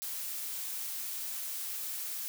blue noise, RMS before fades -38 dBFS, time 0.02-2.28 s, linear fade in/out 0 ms, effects none

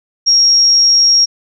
sine tone, 5588 Hz, F8, in tune, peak -6 dBFS, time 0.26-1.26 s, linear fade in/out 20 ms, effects none

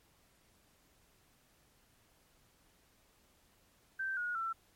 sine tone with pitch steps, 1558 / 1445.3 / 1340.7 Hz, G6 / F#6 / E6, -11 / -41 / +29 cents, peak -34 dBFS, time 3.99-4.53 s, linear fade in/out 10 ms, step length 180 ms, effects pink hiss -69 dBFS RMS until 4.75 s + MP3 64 kbps

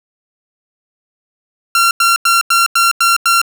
sawtooth tone bursts, 1370 Hz, F6, 34 cents flat, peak -5 dBFS, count 7, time 1.75-3.416 s, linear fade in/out 2 ms, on 160 ms, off 91 ms, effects none

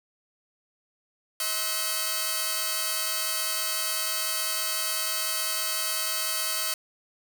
5% pulse tone cluster, 637 / 1065 / 1314 / 1502 / 4546 Hz, D#5 / C6 / E6 / F#6 / C#8, +41 / +30 / -6 / +26 / +43 cents, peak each -23 dBFS, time 1.4-6.74 s, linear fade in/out 2 ms, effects none

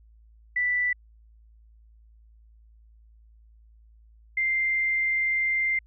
sine tone pair in turn, 1975.5 / 2093 Hz, B6 / C7, 0 / 0 cents, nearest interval minor second, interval 100 cents, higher second, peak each -22 dBFS, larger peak neither, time 0.56-0.93 / 4.37-5.79 s, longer second, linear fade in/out 5 ms, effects added 55 Hz sine -52 dBFS peak until 5.86 s

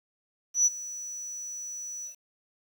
sine tone with ADSR envelope, 5920 Hz, F#8, in tune, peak -15 dBFS, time 0.54-2.16 s, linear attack 120 ms, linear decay 27 ms, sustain -20 dB, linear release 110 ms, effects tanh soft clip ceiling -17 dBFS + 9-bit

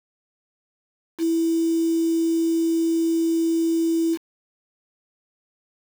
sine tone with quantisation, 329.6 Hz, E4, in tune, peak -18 dBFS, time 1.18-4.18 s, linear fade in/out 50 ms, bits 6, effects none

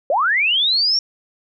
sine linear sweep, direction up, 508 to 5590 Hz, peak -14 dBFS, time 0.1-0.99 s, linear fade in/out 2 ms, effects none

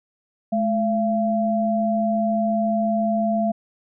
sine tone pair together, 214.2 / 680 Hz, A3 / F5, -46 / -46 cents, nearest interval octave + minor sixth, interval 2000 cents, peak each -21 dBFS, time 0.52-3.52 s, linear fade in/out 10 ms, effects none

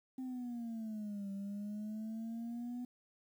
sine exponential two-way sweep, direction down then up, 261.6 to 196 to 247.4 Hz, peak -37 dBFS, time 0.18-2.85 s, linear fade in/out 5 ms, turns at 1.31 s, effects tanh soft clip ceiling -38 dBFS + 11-bit

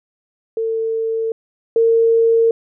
sine tone pair in turn, 449.4 / 456.7 Hz, A4 / A#4, +37 / -36 cents, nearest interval unison, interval 27 cents, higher second, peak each -17 / -10 dBFS, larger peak second, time 0.57-1.32 / 1.76-2.51 s, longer neither, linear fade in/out 2 ms, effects none

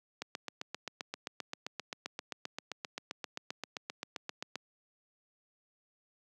click train, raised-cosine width 0.2 ms, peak -20 dBFS, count 34, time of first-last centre 0.22-4.556 s, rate 7.61 Hz, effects high-pass 200 Hz 12 dB/octave

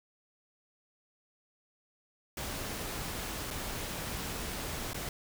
pink noise with dropouts, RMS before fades -38 dBFS, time 2.37-5.09 s, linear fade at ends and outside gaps 2 ms, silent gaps 3.505-3.509 / 4.933-4.944 s, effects none

